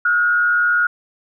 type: tone with frequency modulation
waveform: sine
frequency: 1435 Hz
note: F6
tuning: 47 cents sharp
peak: -13 dBFS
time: 0.05-0.87 s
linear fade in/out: 5 ms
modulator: 115 Hz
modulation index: 0.52
effects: none